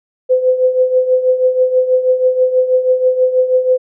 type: tone with tremolo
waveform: sine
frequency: 510 Hz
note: C5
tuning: 44 cents flat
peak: -6 dBFS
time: 0.29-3.78 s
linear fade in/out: 20 ms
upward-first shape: triangle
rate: 6.2 Hz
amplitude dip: 75%
effects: none